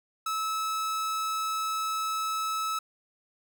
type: tone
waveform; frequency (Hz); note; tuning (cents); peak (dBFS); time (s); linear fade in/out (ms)
45% pulse; 1300; E6; -24; -28; 0.26-2.79; 5
effects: none